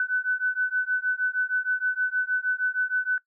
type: beating tone pair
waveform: sine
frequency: 1500 / 1506.4 Hz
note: F#6 / F#6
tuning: +23 / +31 cents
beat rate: 6.4 Hz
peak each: -26 dBFS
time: 0-3.18 s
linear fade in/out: 2 ms
effects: noise-tail reverb RT60 0.1 s tail -21 dB re dry